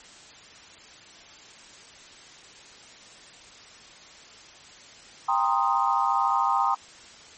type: chord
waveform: sine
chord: C minor seventh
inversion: second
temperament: equal with one note detuned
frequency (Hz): 793.1 / 932.3 / 1046.5 / 1244.5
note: G5 / Bb5 / C6 / Eb6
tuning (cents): +20 / 0 / 0 / 0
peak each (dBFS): -26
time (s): 5.28-6.75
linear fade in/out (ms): 10
effects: white hiss -48 dBFS RMS until 7.37 s + MP3 32 kbps